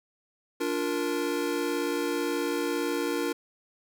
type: chord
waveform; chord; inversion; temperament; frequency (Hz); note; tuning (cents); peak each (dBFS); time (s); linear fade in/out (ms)
square; Bb major; first; just; 291.4 / 349.6 / 466.2; D4 / F4 / Bb4; -13 / +2 / 0; -32; 0.6-3.33; 10
effects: none